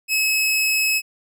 sawtooth tone, 2575 Hz, E7, 41 cents flat, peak -14 dBFS, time 0.08-1.02 s, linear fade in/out 50 ms, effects none

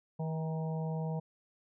harmonic tone with a mistuned harmonic, 160 Hz, D#3, 49 cents sharp, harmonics 1 / 3 / 4 / 5 / 6, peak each -33 / -43 / -45 / -47 / -49 dBFS, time 0.19-1.2 s, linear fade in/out 10 ms, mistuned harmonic 6, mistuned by -38 cents, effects none

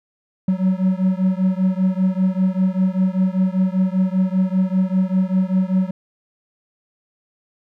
triangle beating tone pair, 185 / 190.1 Hz, F#3 / F#3, 0 / +47 cents, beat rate 5.1 Hz, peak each -16 / -17 dBFS, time 0.48-5.91 s, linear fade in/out 5 ms, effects none

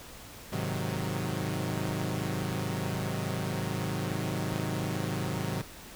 sawtooth chord, Ab dominant seventh, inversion none, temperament equal, 103.83 / 130.81 / 155.56 / 185 Hz, Ab2 / C3 / Eb3 / Gb3, 0 / 0 / 0 / 0 cents, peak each -32 dBFS, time 0.52-5.62 s, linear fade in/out 10 ms, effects pink hiss -47 dBFS RMS until 5.95 s

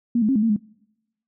sine tone with pitch steps, 236.7 / 212.4 / 269.3 / 211.2 / 227.5 / 209 Hz, A#3 / G#3 / C#4 / G#3 / A#3 / G#3, +27 / +39 / -50 / +29 / -42 / +11 cents, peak -16 dBFS, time 0.15-0.564 s, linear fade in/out 5 ms, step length 69 ms, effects noise-tail reverb RT60 0.9 s tail -25 dB re dry

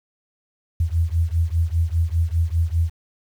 sine beating tone pair, 81 / 86 Hz, E2 / F2, -30 / -26 cents, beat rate 5 Hz, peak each -20 / -21 dBFS, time 0.8-2.9 s, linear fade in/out 5 ms, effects 8-bit

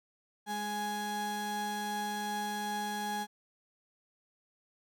35% pulse tone pair together, 207.7 / 833.4 Hz, G#3 / G#5, 0 / +6 cents, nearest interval 2 octaves, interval 2406 cents, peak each -38 / -33 dBFS, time 0.46-3.27 s, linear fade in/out 50 ms, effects none

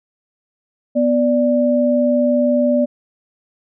sine tone pair together, 246.9 / 587.3 Hz, B3 / D5, 0 / 0 cents, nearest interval octave + minor third, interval 1500 cents, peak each -15 dBFS, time 0.95-2.86 s, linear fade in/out 20 ms, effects none

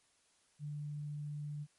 sine tone, 147.6 Hz, D3, 9 cents sharp, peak -39 dBFS, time 0.59-1.67 s, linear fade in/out 50 ms, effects white hiss -72 dBFS RMS until 1.78 s + MP3 48 kbps

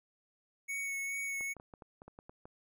square tone with vibrato, 2217 Hz, C#7, in tune, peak -36 dBFS, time 0.68-1.54 s, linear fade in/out 20 ms, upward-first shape sine, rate 2.4 Hz, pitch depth 15 cents each way
clicks, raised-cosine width 1 ms, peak -36 dBFS, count 10, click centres 1.409 / 1.567 / 1.599 / 1.738 / 1.822 / 2.019 / 2.08 / 2.189 / 2.295 / 2.455 s
effects none

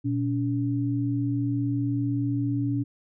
sine tone pair together, 119.6 / 284.3 Hz, A#2 / C#4, +45 / +44 cents, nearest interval octave + minor third, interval 1499 cents, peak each -26 / -26 dBFS, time 0.04-2.84 s, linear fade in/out 20 ms, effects none

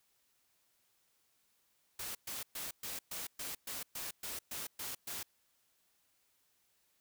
white noise bursts, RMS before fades -42 dBFS, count 12, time 1.99-5.23 s, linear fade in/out 5 ms, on 160 ms, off 120 ms, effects white hiss -75 dBFS RMS until 7 s

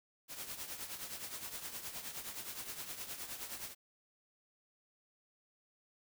white noise with tremolo, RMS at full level -42 dBFS, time 0.28-3.75 s, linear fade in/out 50 ms, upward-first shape triangle, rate 9.6 Hz, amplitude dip 70%, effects none

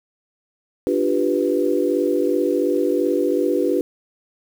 sine chord, G dominant seventh, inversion second, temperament equal, 293.7 / 349.2 / 392 / 493.9 Hz, D4 / F4 / G4 / B4, 0 / 0 / 0 / 0 cents, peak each -22 dBFS, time 0.87-3.81 s, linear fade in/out 0 ms, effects 7-bit

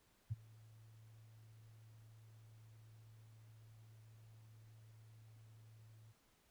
sine tone with ADSR envelope, 110.6 Hz, A2, 9 cents sharp, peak -35 dBFS, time 0.3-6.13 s, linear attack 20 ms, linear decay 25 ms, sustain -24 dB, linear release 22 ms, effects pink hiss -74 dBFS RMS until 6.5 s

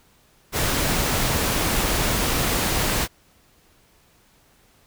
pink noise, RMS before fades -22 dBFS, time 0.52-3.08 s, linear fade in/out 50 ms, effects pink hiss -58 dBFS RMS until 4.86 s

